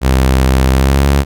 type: tone with pitch glide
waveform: sawtooth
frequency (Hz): 65.41 to 69.7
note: C2 to C#2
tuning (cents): 0 to +10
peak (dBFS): -4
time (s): 0.01-1.25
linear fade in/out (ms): 50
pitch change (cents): +110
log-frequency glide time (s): 0.71-1.06
effects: none